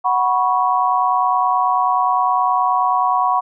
sine chord, F# suspended fourth, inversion none, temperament equal with one note detuned, 740 / 979.2 / 1108.7 Hz, F#5 / B5 / C#6, 0 / -15 / 0 cents, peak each -18 dBFS, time 0.04-3.41 s, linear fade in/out 20 ms, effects none

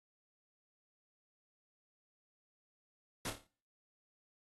pink noise with echo, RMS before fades -40 dBFS, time 3.25-3.3 s, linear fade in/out 2 ms, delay 28 ms, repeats 6, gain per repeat -6 dB, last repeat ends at 3.468 s, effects noise-tail reverb RT60 0.5 s tail -25 dB re dry + AAC 32 kbps

